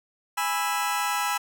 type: chord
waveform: sawtooth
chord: E major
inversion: first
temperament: just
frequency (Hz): 824.1 / 988.9 / 1318.5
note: G#5 / B5 / E6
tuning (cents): -14 / +2 / 0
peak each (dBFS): -25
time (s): 0.37-1.38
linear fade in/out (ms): 10
effects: none